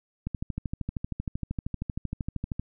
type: click train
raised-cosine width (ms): 5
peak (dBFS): -18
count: 31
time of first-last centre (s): 0.27-2.596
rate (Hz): 12.9
effects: none